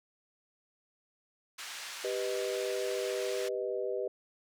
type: band-pass noise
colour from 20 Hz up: pink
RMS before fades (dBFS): -43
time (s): 1.58-3.49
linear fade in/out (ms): 10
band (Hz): 1500 to 7900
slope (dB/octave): 12
type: chord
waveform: sine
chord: G augmented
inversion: none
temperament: equal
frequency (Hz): 392 / 493.9 / 622.3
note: G4 / B4 / D#5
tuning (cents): 0 / 0 / 0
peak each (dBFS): -35 / -35 / -38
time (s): 2.04-4.08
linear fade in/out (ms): 5
effects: none